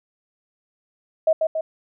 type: tone with echo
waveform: sine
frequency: 637 Hz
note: D#5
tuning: 41 cents sharp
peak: -13 dBFS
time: 1.27-1.33 s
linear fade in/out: 5 ms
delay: 140 ms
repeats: 2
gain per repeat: -4 dB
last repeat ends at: 1.61 s
effects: none